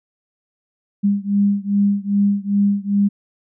sine beating tone pair, 200.5 / 203 Hz, G3 / G#3, +39 / -39 cents, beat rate 2.5 Hz, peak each -17 / -18 dBFS, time 1.03-3.09 s, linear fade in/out 20 ms, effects none

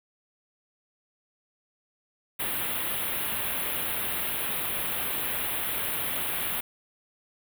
white band-stop noise, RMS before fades -30 dBFS, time 2.39-6.61 s, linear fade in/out 10 ms, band 3600 to 10000 Hz, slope 48 dB/octave, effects none

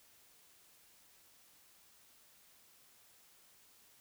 silence, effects white hiss -65 dBFS RMS until 4 s

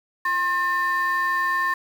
sine tone pair together, 1067 / 1794.5 Hz, C6 / A6, +34 / +34 cents, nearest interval major sixth, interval 900 cents, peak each -21 dBFS, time 0.25-1.74 s, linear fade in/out 5 ms, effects tanh soft clip ceiling -16 dBFS + 7-bit

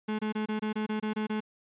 35% pulse tone bursts, 214.8 Hz, A3, 41 cents flat, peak -27 dBFS, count 10, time 0.08-1.405 s, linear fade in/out 10 ms, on 110 ms, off 25 ms, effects resampled to 8000 Hz

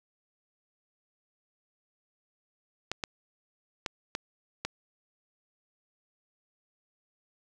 clicks, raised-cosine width 0.2 ms, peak -14 dBFS, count 5, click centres 2.916 / 3.038 / 3.862 / 4.151 / 4.65 s, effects none

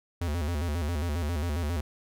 square tone with vibrato, 80 Hz, D#2, 49 cents sharp, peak -28 dBFS, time 0.21-1.81 s, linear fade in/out 5 ms, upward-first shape square, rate 7.4 Hz, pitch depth 140 cents each way, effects none

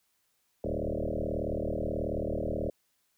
sine tone with frequency modulation, 311.1 Hz, D#4, in tune, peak -29 dBFS, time 0.64-2.7 s, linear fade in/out 2 ms, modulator 38.5 Hz, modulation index 7.8, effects white hiss -74 dBFS RMS until 3.17 s

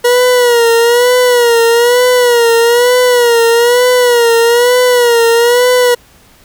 40% pulse tone with vibrato, 480.2 Hz, B4, 49 cents flat, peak -5 dBFS, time 0.04-5.95 s, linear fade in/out 10 ms, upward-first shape sine, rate 1.1 Hz, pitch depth 69 cents each way, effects pink hiss -44 dBFS RMS until 6.44 s

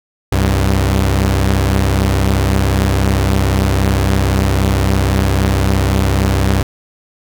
sawtooth tone pair together, 66.2 / 97.4 Hz, C2 / G2, +21 / -11 cents, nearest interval perfect fifth, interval 668 cents, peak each -10 dBFS, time 0.32-6.63 s, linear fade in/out 5 ms, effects none

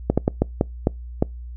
slowing click train, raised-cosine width 2 ms, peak -3 dBFS, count 7, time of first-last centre 0.1-1.225 s, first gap 76 ms, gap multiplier 1.36, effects noise-tail reverb RT60 0.2 s tail -26 dB re dry + added 60 Hz sine -32 dBFS peak until 1.56 s

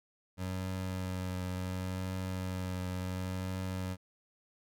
25% pulse tone with vibrato, 92.5 Hz, F#2, in tune, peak -31 dBFS, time 0.37-3.97 s, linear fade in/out 50 ms, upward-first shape triangle, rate 0.7 Hz, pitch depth 22 cents each way, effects none

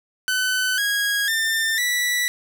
sawtooth tone with pitch steps, 1510 / 1646.7 / 1795.7 / 1958.2 Hz, F#6 / G#6 / A6 / B6, +35 / -15 / +35 / -15 cents, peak -16 dBFS, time 0.28-2.28 s, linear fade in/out 0 ms, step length 500 ms, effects none

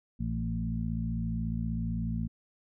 harmonic tone with a mistuned harmonic, 56.3 Hz, A1, 40 cents sharp, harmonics 1 / 2 / 3 / 4, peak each -35 / -35 / -35 / -35 dBFS, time 0.19-2.28 s, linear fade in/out 20 ms, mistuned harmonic 2, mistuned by +22 cents, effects none

